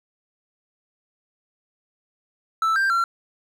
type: tone with pitch steps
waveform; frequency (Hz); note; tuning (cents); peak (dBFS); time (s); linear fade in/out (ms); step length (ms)
triangle; 1321 / 1579 / 1365; E6 / G6 / F6; +3 / +12 / -40; -16; 2.62-3.04; 2; 140
effects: none